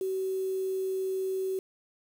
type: tone with quantisation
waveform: sine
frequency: 379.4 Hz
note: F#4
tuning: 43 cents sharp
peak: -28 dBFS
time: 0.01-1.59 s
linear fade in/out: 2 ms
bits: 8
effects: none